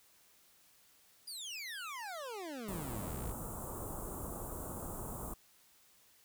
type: exponential sweep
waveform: 25% pulse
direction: down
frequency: 4978 to 48 Hz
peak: -38 dBFS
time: 1.27-3.32 s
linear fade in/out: 10 ms
type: band-stop noise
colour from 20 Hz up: pink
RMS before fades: -43 dBFS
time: 2.68-5.34 s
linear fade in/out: 5 ms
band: 1300 to 7400 Hz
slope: 48 dB/octave
effects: white hiss -66 dBFS RMS until 6.24 s